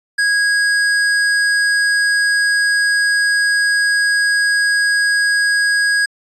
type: tone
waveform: square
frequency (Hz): 1650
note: G#6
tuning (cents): -12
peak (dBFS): -13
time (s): 0.18-6.06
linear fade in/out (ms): 10
effects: resampled to 24000 Hz